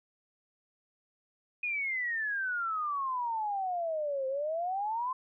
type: exponential two-way sweep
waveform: sine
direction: down then up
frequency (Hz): 2489 to 521 to 1048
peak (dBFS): -30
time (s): 1.63-5.13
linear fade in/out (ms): 5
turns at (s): 4.27
effects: none